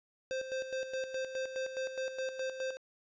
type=tone with tremolo; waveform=square; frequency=523.3 Hz; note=C5; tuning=in tune; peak=-34 dBFS; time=0.31-2.77 s; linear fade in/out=0 ms; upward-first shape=square; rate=4.8 Hz; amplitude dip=60%; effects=resampled to 16000 Hz + 12-bit